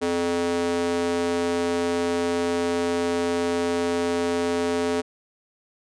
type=tone with high-pass filter; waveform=square; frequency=86.2 Hz; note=F2; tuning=22 cents flat; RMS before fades=-24 dBFS; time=0.01-5.02 s; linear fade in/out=20 ms; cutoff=350 Hz; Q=3.8; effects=resampled to 22050 Hz